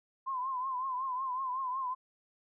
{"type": "tone with vibrato", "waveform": "sine", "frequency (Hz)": 1035, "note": "C6", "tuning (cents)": -19, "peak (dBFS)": -32, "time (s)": [0.26, 1.95], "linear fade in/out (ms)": 20, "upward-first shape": "triangle", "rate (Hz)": 5.4, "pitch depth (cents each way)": 91, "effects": []}